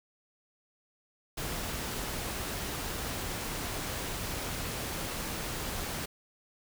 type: noise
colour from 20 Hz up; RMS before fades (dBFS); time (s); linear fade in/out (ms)
pink; -36; 1.37-6.06; 10
effects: none